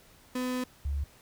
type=tone pair in turn; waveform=35% pulse / sine; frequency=252.3 / 70.8 Hz; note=B3 / C#2; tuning=+37 / +37 cents; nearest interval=octave + minor seventh; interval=2200 cents; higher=first; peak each=-28 dBFS; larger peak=neither; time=0.35-0.64 / 0.85-1.04 s; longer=first; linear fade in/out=5 ms; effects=pink hiss -58 dBFS RMS until 1.21 s